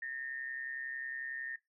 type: tone with amplitude modulation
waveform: sine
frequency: 1826 Hz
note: A#6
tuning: 36 cents flat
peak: -35 dBFS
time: 0.02-1.56 s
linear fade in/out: 5 ms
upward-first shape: sine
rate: 131 Hz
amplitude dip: 60%
effects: noise-tail reverb RT60 0.2 s tail -20 dB re dry